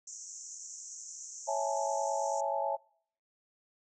white band-pass noise, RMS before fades -46 dBFS, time 0.07-2.41 s, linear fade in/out 5 ms, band 5800 to 7400 Hz, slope 96 dB/octave
sine chord, A major seventh, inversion first, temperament equal, 554.4 / 659.3 / 830.6 / 880 Hz, C#5 / E5 / G#5 / A5, 0 / 0 / 0 / 0 cents, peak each -35 dBFS, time 1.47-2.77 s, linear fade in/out 20 ms
effects noise-tail reverb RT60 0.6 s tail -26 dB re dry

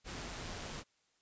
pink noise with amplitude modulation, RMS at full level -42 dBFS, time 0.04-0.84 s, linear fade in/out 50 ms, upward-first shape sine, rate 170 Hz, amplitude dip 35%, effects white hiss -75 dBFS RMS until 1.21 s + resampled to 16000 Hz

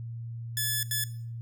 5% pulse tone bursts at uneven times, 1724 Hz, A6, 36 cents flat, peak -16 dBFS, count 2, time 0.57-0.83 / 0.91-1.04 s, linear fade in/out 2 ms, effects noise-tail reverb RT60 0.5 s tail -17 dB re dry + added 116 Hz sine -35 dBFS peak until 1.41 s

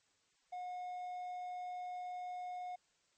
triangle tone, 723 Hz, F#5, 40 cents flat, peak -39 dBFS, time 0.52-2.76 s, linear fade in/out 10 ms, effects white hiss -75 dBFS RMS until 3.17 s + MP3 32 kbps

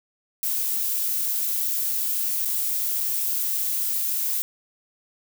violet noise with dropouts, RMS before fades -25 dBFS, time 0.43-4.42 s, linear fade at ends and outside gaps 0 ms, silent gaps 2.45-2.455 / 3.005-3.009 s, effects none

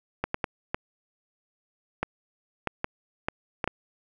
clicks, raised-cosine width 0.5 ms, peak -11 dBFS, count 10, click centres 0.24 / 0.344 / 0.442 / 0.745 / 2.03 / 2.673 / 2.844 / 3.285 / 3.642 / 3.676 s, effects none

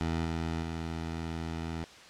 15% pulse tone with level steps, 82 Hz, E2, 9 cents flat, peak -23 / -25 / -28 dBFS, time 0.01-1.84 s, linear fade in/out 0 ms, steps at 0.25 / 0.62 s, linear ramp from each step 5 ms, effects white hiss -51 dBFS RMS until 2.09 s + low-pass 5000 Hz 12 dB/octave

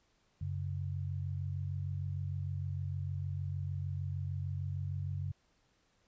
sine tone pair together, 93.44 / 140 Hz, F#2 / C#3, +18 / +18 cents, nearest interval perfect fifth, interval 700 cents, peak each -36 / -39 dBFS, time 0.41-5.32 s, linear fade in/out 5 ms, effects pink hiss -73 dBFS RMS until 6.07 s + resampled to 16000 Hz

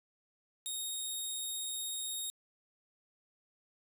10% pulse tone, 3729 Hz, A#7, in tune, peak -28 dBFS, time 0.66-2.3 s, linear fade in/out 0 ms, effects resampled to 32000 Hz + 10-bit

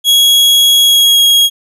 40% pulse tone with pitch glide, 3322 to 3291 Hz, G#7 to G#7, 0 to -16 cents, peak -4 dBFS, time 0.04-1.5 s, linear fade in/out 50 ms, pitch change -16 cents, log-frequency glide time 0.83-1.21 s, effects none

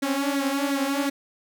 sawtooth tone with flanger, 277.6 Hz, C#4, 3 cents sharp, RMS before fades -25 dBFS, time 0.02-1.1 s, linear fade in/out 10 ms, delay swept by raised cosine 0.49 to 6.49 ms, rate 2.8 Hz, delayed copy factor +0.65, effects none

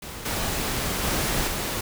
pink noise with level steps, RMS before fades -37 / -27 / -25 / -28 dBFS, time 0.02-1.81 s, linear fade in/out 5 ms, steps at 0.25 / 1.03 / 1.47 s, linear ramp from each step 10 ms, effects none

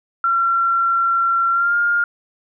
sine tone with pitch glide, 1364 to 1411.3 Hz, F6 to F6, -41 to +18 cents, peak -14 dBFS, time 0.24-2.04 s, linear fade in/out 2 ms, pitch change +59 cents, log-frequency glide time 1.51-1.76 s, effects none

